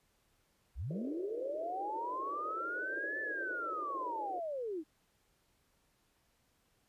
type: linear two-way sweep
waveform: sine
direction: up then down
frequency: 43.65 to 1761 to 291.4 Hz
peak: -36 dBFS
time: 0.75-4.84 s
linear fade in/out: 50 ms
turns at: 3.2 s
type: band-pass noise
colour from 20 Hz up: pink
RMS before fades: -46 dBFS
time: 0.9-4.4 s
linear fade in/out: 10 ms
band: 310 to 620 Hz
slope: 96 dB/octave
effects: pink hiss -74 dBFS RMS until 6.88 s + resampled to 32000 Hz